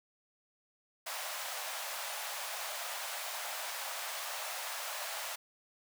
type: high-pass noise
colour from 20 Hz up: pink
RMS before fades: -40 dBFS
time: 1.06-5.36 s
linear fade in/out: 10 ms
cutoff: 590 Hz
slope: 48 dB/octave
effects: none